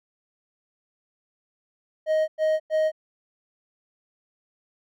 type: tone bursts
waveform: triangle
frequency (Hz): 626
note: D#5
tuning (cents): +10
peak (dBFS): -17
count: 3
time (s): 2.06-2.918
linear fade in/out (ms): 50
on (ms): 220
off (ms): 99
effects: none